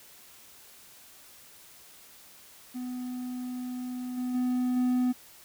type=tone with level steps; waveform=triangle; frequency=250.3 Hz; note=B3; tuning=23 cents sharp; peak=-31 / -27 / -23 / -21 dBFS; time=2.74-5.13 s; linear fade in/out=20 ms; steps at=4.17 / 4.34 / 4.76 s; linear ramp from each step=10 ms; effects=white hiss -53 dBFS RMS until 5.44 s